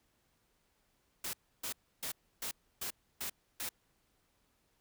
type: noise bursts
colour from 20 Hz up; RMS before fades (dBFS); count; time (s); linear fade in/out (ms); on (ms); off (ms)
white; -39; 7; 1.24-3.691; 5; 93; 300
effects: pink hiss -75 dBFS RMS until 4.8 s